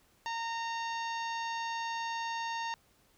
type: harmonic tone with a mistuned harmonic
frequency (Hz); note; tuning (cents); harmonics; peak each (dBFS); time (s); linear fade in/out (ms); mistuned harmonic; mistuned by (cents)
920; A#5; -23; 1 / 2 / 3 / 4 / 5 / 6 / 7; -35 / -41 / -45 / -47 / -49 / -51 / -52; 0.26-2.74; 0; 5; -18
effects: pink hiss -67 dBFS RMS until 3.17 s